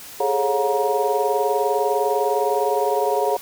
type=tone cluster; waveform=sine; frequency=409.3 / 429.1 / 549 / 719 / 945 Hz; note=G#4 / A4 / C#5 / F#5 / A#5; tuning=-25 / -43 / -17 / -50 / +23 cents; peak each=-24 dBFS; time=0.2-3.37 s; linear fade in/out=5 ms; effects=white hiss -39 dBFS RMS until 3.41 s